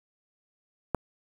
click, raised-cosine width 1 ms, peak -11 dBFS, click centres 0.947 s, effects 7-bit

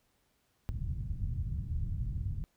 white low-pass noise, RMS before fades -35 dBFS, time 0.69-2.44 s, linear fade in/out 0 ms, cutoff 120 Hz, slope 24 dB/octave, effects pink hiss -74 dBFS RMS until 2.56 s

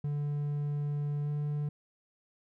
triangle tone with pitch glide, 145.9 to 147.34 Hz, D3 to D3, -11 to +6 cents, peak -28 dBFS, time 0.04-1.69 s, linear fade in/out 5 ms, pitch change +17 cents, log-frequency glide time 1.23-1.29 s, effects none

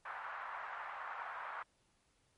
white band-pass noise, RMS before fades -45 dBFS, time 0.05-1.63 s, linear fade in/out 5 ms, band 800 to 1500 Hz, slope 24 dB/octave, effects pink hiss -75 dBFS RMS until 2.37 s + MP3 48 kbps

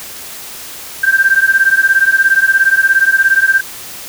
sine beating tone pair, 1568 / 1585 Hz, G6 / G6, 0 / +19 cents, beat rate 17 Hz, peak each -10 / -11 dBFS, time 1.03-3.61 s, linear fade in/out 10 ms, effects white hiss -29 dBFS RMS until 4.08 s

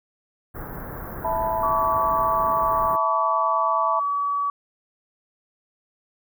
pink band-stop noise, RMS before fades -34 dBFS, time 0.54-2.97 s, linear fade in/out 20 ms, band 1700 to 13000 Hz, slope 48 dB/octave
sine chord, E suspended fourth, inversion none, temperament just, 659.3 / 879 / 988.9 Hz, E5 / A5 / B5, 0 / -2 / +2 cents, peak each -26 dBFS, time 1.24-4 s, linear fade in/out 10 ms
sine tone, 1140 Hz, C#6, 48 cents sharp, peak -21 dBFS, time 1.63-4.5 s, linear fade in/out 2 ms
effects none

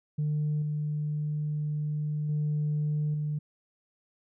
sine tone with level steps, 150.1 Hz, D3, 38 cents sharp, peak -24 / -27 / -24 / -27 dBFS, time 0.18-3.39 s, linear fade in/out 10 ms, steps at 0.62 / 2.29 / 3.14 s, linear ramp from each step 2 ms, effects tanh soft clip ceiling -23 dBFS

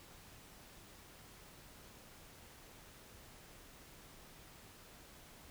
silence, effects pink hiss -58 dBFS RMS until 5.5 s

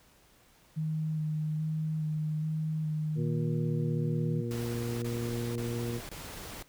sine tone with vibrato, 155.4 Hz, D#3, 2 cents flat, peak -29 dBFS, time 0.76-4.42 s, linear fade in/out 20 ms, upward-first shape square, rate 1.2 Hz, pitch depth 13 cents each way
harmonic tone, 118.3 Hz, A#2, 26 cents sharp, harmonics 1 / 2 / 3 / 4, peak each -34 / -37 / -39 / -40 dBFS, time 3.15-6.01 s, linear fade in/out 50 ms
pink noise bursts, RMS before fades -43 dBFS, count 4, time 4.51-6.625 s, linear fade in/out 0 ms, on 510 ms, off 25 ms
effects pink hiss -62 dBFS RMS until 6.68 s

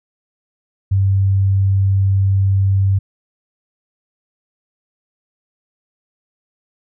sine tone, 97.3 Hz, G2, 12 cents flat, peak -11 dBFS, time 0.91-2.99 s, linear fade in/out 10 ms, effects none

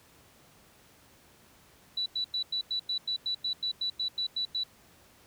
sine tone bursts, 3951 Hz, B7, in tune, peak -28 dBFS, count 15, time 1.97-4.636 s, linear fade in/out 5 ms, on 90 ms, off 94 ms, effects pink hiss -59 dBFS RMS until 5.26 s + high-pass 60 Hz 12 dB/octave

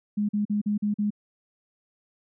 sine tone bursts, 207.7 Hz, G#3, in tune, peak -22 dBFS, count 6, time 0.17-1.105 s, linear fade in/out 10 ms, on 120 ms, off 43 ms, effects none

